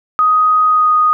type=tone with pitch glide; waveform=sine; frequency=1251 to 1240.9 Hz; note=D#6 to D#6; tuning=+9 to -5 cents; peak=-8 dBFS; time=0.19-1.13 s; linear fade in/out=0 ms; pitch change=-14 cents; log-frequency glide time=0.66-0.91 s; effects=none